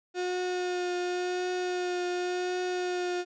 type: tone with vibrato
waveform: 35% pulse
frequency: 360 Hz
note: F#4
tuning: 47 cents flat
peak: -27 dBFS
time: 0.14-3.25 s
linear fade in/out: 50 ms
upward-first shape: triangle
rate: 0.91 Hz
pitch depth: 18 cents each way
effects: resampled to 16000 Hz